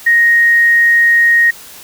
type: tone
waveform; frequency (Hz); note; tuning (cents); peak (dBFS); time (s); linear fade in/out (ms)
sine; 1870; A#6; +5; -6; 0.06-1.51; 10
effects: white hiss -35 dBFS RMS until 1.83 s